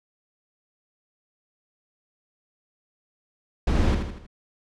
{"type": "noise with echo", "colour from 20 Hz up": "brown", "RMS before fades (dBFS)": -21, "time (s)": [3.67, 3.95], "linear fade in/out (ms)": 5, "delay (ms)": 79, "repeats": 4, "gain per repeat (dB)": -6, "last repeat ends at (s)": 4.266, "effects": ["low-pass 6000 Hz 12 dB/octave"]}